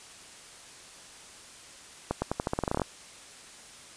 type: accelerating click train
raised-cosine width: 1 ms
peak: -13 dBFS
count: 14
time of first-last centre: 2.11-2.818 s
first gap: 110 ms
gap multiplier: 0.87
effects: white hiss -49 dBFS RMS until 3.96 s + resampled to 22050 Hz